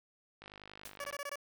click train, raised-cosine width 0.3 ms, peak -33 dBFS, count 38, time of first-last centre 0.42-1.15 s, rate 50.7 Hz
white noise with exponential decay, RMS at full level -42 dBFS, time 0.85-0.97 s, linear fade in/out 5 ms, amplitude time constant 25 ms
15% pulse tone bursts, 570 Hz, C#5, 48 cents sharp, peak -32 dBFS, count 6, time 1-1.357 s, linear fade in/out 2 ms, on 42 ms, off 21 ms
effects none

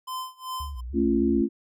square tone with tremolo, 1029 Hz, C6, 29 cents flat, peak -30 dBFS, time 0.07-0.81 s, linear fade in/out 10 ms, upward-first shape sine, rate 2.6 Hz, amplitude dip 95%
sine tone with vibrato, 65.41 Hz, C2, in tune, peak -32 dBFS, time 0.6-1.42 s, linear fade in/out 5 ms, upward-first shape square, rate 3.3 Hz, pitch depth 140 cents each way
sine chord, A augmented, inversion none, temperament just, 220 / 275 / 343.8 Hz, A3 / C#4 / E#4, 0 / -14 / -27 cents, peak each -24 dBFS, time 0.93-1.49 s, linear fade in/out 50 ms
effects none

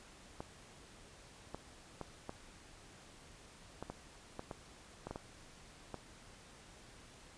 clicks, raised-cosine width 1 ms, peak -28 dBFS, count 12, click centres 0.405 / 1.546 / 2.013 / 2.294 / 3.826 / 3.9 / 4.394 / 4.512 / 5.07 / 5.11 / 5.159 / 5.943 s, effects pink hiss -58 dBFS RMS until 7.37 s + resampled to 22050 Hz

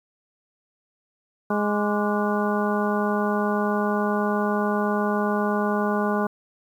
harmonic tone with a mistuned harmonic, 207.7 Hz, G#3, in tune, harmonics 1 / 2 / 3 / 4 / 5 / 6 / 7, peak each -24 / -27 / -29 / -30 / -31 / -32 / -32 dBFS, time 1.5-6.27 s, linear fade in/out 5 ms, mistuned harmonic 6, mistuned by -110 cents, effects 9-bit

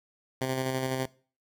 10% pulse tone with tremolo, 130.81 Hz, C3, in tune, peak -19 dBFS, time 0.41-1.06 s, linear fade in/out 5 ms, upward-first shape square, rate 12 Hz, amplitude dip 30%, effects noise-tail reverb RT60 0.4 s tail -21 dB re dry

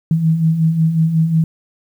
sine beating tone pair, 157.1 / 162.6 Hz, D#3 / E3, +17 / -23 cents, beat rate 5.5 Hz, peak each -20 / -12 dBFS, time 0.11-1.44 s, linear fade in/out 2 ms, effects 8-bit

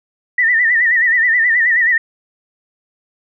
sine tone with vibrato, 1891 Hz, A#6, 24 cents sharp, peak -10 dBFS, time 0.38-1.98 s, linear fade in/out 5 ms, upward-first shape sine, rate 9.4 Hz, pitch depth 98 cents each way, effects none

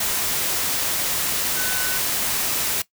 sine tone in noise, 1500 Hz, F#6, 23 cents sharp, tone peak -28 dBFS, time 1.57-1.98 s, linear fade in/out 5 ms, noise white, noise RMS -23 dBFS, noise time 0-2.82 s, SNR -8 dB, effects noise-tail reverb RT60 0.1 s tail -18 dB re dry

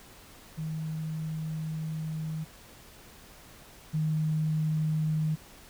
sine tone pair in turn, 157.7 / 155.71 Hz, D#3 / D#3, +24 / +2 cents, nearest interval unison, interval 22 cents, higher first, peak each -31 / -25 dBFS, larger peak second, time 0.57-2.45 / 3.93-5.36 s, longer first, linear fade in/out 20 ms, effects pink hiss -52 dBFS RMS until 5.69 s

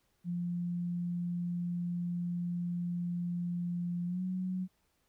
sine tone with pitch glide, 174.61 to 184.57 Hz, F3 to F#3, 0 to -4 cents, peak -32 dBFS, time 0.24-4.68 s, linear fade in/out 50 ms, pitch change +96 cents, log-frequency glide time 4.06-4.22 s, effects pink hiss -75 dBFS RMS until 5.08 s

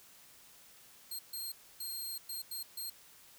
10% pulse tone bursts at uneven times, 4207 Hz, C8, 9 cents sharp, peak -32 dBFS, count 6, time 1.11-1.19 / 1.33-1.52 / 1.8-2.18 / 2.29-2.42 / 2.51-2.63 / 2.77-2.9 s, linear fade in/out 5 ms, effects white hiss -59 dBFS RMS until 3.38 s

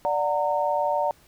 sine chord, D augmented, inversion none, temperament just, 587.3 / 734.2 / 917.7 Hz, D5 / F#5 / A#5, 0 / -14 / -27 cents, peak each -25 / -27 / -25 dBFS, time 0.05-1.11 s, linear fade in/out 0 ms, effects pink hiss -57 dBFS RMS until 1.27 s

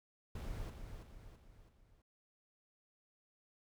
brown noise with echo, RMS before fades -43 dBFS, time 0.35-0.7 s, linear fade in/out 5 ms, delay 330 ms, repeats 4, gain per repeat -6 dB, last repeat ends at 2.02 s, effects none

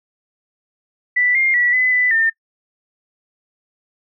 sine tone with pitch steps, 1976 / 2117 / 1946 / 2013 / 1993 / 1807 Hz, B6 / C7 / B6 / B6 / B6 / A6, 0 / +20 / -26 / +33 / +15 / +46 cents, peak -13 dBFS, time 1.16-2.3 s, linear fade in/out 10 ms, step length 190 ms, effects noise-tail reverb RT60 0.1 s tail -23 dB re dry

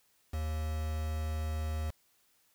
triangle tone with quantisation, 77.78 Hz, D#2, in tune, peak -30 dBFS, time 0.33-1.91 s, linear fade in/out 10 ms, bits 7, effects white hiss -70 dBFS RMS until 2.54 s

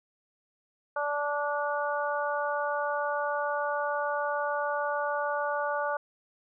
harmonic tone, 291.1 Hz, D4, 15 cents flat, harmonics 2 / 3 / 4 / 5, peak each -31 / -33 / -34 / -34 dBFS, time 0.96-5.97 s, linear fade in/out 5 ms, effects none

